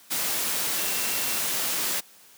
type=tone in noise; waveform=sine; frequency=2715 Hz; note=F7; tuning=50 cents flat; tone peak=-38 dBFS; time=0.77-1.4 s; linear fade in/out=20 ms; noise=white; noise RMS=-27 dBFS; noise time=0.1-2.01 s; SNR=-14 dB; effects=white hiss -53 dBFS RMS until 2.37 s + high-pass 150 Hz 12 dB/octave